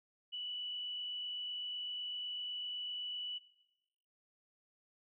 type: tone with frequency modulation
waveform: sine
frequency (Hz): 2960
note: F#7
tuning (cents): 0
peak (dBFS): -39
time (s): 0.32-3.39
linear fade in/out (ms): 20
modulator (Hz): 47.9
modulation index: 0.77
effects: noise-tail reverb RT60 0.9 s tail -18 dB re dry